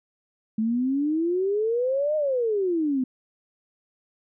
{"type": "exponential two-way sweep", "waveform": "sine", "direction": "up then down", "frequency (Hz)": [214.6, 622.3, 249.8], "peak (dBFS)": -21, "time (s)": [0.58, 3.04], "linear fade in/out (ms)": 5, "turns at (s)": 2.16, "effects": []}